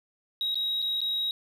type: tone with dropouts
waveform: sine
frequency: 3814 Hz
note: A#7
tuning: 39 cents sharp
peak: -24 dBFS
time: 0.41-1.31 s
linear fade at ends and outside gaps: 1 ms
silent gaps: 0.545-0.555 / 0.819-0.824 / 1.006-1.015 s
effects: tanh soft clip ceiling -24 dBFS + 10-bit